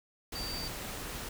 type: tone in noise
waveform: sine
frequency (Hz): 4635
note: D8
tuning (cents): -24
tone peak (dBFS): -38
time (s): 0.35-0.68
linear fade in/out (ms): 5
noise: pink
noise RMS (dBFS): -40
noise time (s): 0.32-1.29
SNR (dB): -1
effects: none